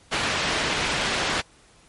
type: low-pass noise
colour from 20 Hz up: white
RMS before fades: -25 dBFS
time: 0.11-1.42 s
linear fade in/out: 20 ms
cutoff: 3100 Hz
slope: 12 dB/octave
effects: pink hiss -55 dBFS RMS until 1.88 s + MP3 48 kbps